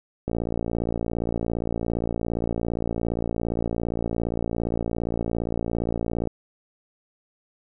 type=click train; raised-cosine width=2 ms; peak=-13 dBFS; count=345; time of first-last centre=0.28-6.273 s; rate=57.4 Hz; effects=none